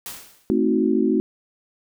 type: noise with exponential decay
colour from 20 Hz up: white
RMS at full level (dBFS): -31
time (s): 0.06-0.57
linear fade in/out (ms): 1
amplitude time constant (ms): 110
type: chord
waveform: sine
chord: A diminished seventh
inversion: none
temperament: equal with one note detuned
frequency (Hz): 220 / 261.6 / 316.9 / 370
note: A3 / C4 / Eb4 / Gb4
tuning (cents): 0 / 0 / +32 / 0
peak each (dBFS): -22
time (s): 0.5-1.2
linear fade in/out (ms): 0
effects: none